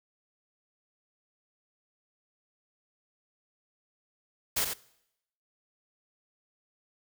white noise with echo, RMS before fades -28 dBFS, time 4.56-4.65 s, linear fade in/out 10 ms, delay 88 ms, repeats 1, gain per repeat -6 dB, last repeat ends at 4.738 s, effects noise-tail reverb RT60 0.8 s tail -21 dB re dry

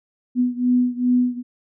sine beating tone pair, 246.9 / 249.4 Hz, B3 / B3, 0 / +17 cents, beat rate 2.5 Hz, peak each -18 / -20 dBFS, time 0.35-1.43 s, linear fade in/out 50 ms, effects none

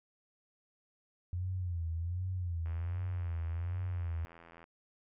sine tone with vibrato, 87.31 Hz, F2, in tune, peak -33 dBFS, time 1.33-4.25 s, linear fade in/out 0 ms, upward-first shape sine, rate 1.3 Hz, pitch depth 110 cents each way
click train, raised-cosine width 0.5 ms, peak -39 dBFS, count 167, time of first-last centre 2.66-4.641 s, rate 83.8 Hz
effects none

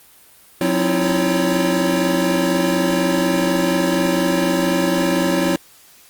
square tone cluster, 180.3 / 264.9 / 316.9 / 341 / 561 Hz, F#3 / C4 / D#4 / F4 / C#5, -45 / +22 / +32 / -41 / +21 cents, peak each -23 dBFS, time 0.61-5.56 s, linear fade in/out 2 ms, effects white hiss -48 dBFS RMS until 6.09 s + Opus 32 kbps

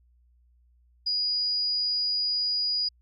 sine tone, 4901 Hz, D#8, 27 cents flat, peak -24 dBFS, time 1.06-2.89 s, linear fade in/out 10 ms, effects added 60 Hz sine -59 dBFS peak until 3.01 s

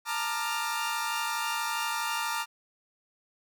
sawtooth chord, Bb major seventh, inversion third, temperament equal with one note detuned, 880 / 932.3 / 1192.4 / 1396.9 Hz, A5 / Bb5 / D6 / F6, 0 / 0 / +26 / 0 cents, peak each -33 / -30 / -31 / -31 dBFS, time 0.05-2.46 s, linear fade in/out 50 ms, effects none

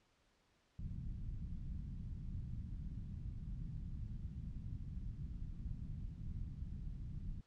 pink low-pass noise, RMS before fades -45 dBFS, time 0.79-7.41 s, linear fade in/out 2 ms, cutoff 180 Hz, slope 24 dB/octave, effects pink hiss -75 dBFS RMS until 7.46 s + low-pass 6000 Hz 12 dB/octave

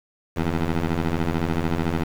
15% pulse ring-modulated tone, 84.3 Hz, E2, 39 cents sharp, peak -12 dBFS, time 0.36-2.04 s, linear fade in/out 10 ms, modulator 77.5 Hz, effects low-pass 3000 Hz 12 dB/octave + 7-bit

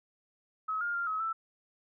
sine tone with pitch steps, 1282 / 1412 / 1392 / 1279 / 1325 Hz, E6 / F6 / F6 / D#6 / E6, -49 / +19 / -6 / +47 / +9 cents, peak -30 dBFS, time 0.68-1.33 s, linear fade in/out 10 ms, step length 130 ms, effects none

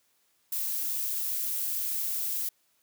violet noise, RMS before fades -31 dBFS, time 0.52-2.49 s, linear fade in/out 5 ms, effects white hiss -70 dBFS RMS until 2.82 s + high-pass 100 Hz 12 dB/octave

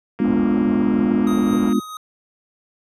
click train, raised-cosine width 0.5 ms, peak -22 dBFS, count 359, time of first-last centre 0.19-1.726 s, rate 233 Hz
sine chord, G# diminished seventh, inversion none, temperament equal, 207.7 / 246.9 / 293.7 / 349.2 Hz, G#3 / B3 / D4 / F4, 0 / 0 / 0 / 0 cents, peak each -19 / -19 / -22 / -24 dBFS, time 0.2-1.8 s, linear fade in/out 2 ms
pink low-pass noise, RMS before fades -30 dBFS, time 0.24-1.7 s, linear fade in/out 5 ms, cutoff 1400 Hz, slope 96 dB/octave
square tone with tremolo, 1255 Hz, D#6, 15 cents sharp, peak -29 dBFS, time 1.27-1.97 s, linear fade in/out 2 ms, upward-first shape triangle, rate 4.6 Hz, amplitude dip 45%
effects high-pass 80 Hz 12 dB/octave + resampled to 32000 Hz

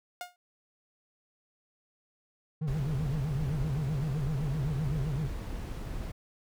sawtooth tone with exponential decay, 714 Hz, F5, 38 cents sharp, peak -30 dBFS, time 0.21-0.36 s, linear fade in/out 1 ms, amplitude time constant 32 ms
triangle tone with vibrato, 144.1 Hz, D3, 33 cents flat, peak -27 dBFS, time 2.61-5.28 s, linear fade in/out 10 ms, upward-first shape sine, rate 7.8 Hz, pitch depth 190 cents each way
brown noise, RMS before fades -37 dBFS, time 2.67-6.12 s, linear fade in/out 10 ms
effects none

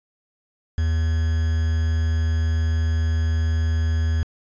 triangle tone with quantisation, 80.6 Hz, E2, 38 cents flat, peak -16 dBFS, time 0.78-4.23 s, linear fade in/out 0 ms, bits 6, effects resampled to 16000 Hz

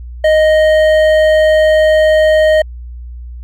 sine tone with hard clipping, 622.3 Hz, D#5, in tune, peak -8 dBFS, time 0.24-2.62 s, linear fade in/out 5 ms, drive 9 dB, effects added 60 Hz sine -25 dBFS peak until 3.43 s

